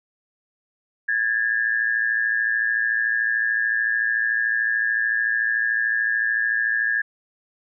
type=tone pair together; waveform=sine; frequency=1650.4 / 1764 Hz; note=G#6 / A6; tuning=-11 / +4 cents; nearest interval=minor second; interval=115 cents; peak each=-21 / -23 dBFS; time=1.08-7.02 s; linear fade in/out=10 ms; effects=none